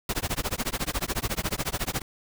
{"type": "noise with tremolo", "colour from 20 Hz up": "pink", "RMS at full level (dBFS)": -26, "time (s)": [0.09, 2.02], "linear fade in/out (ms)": 2, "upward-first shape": "sine", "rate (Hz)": 14, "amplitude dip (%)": 100, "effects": []}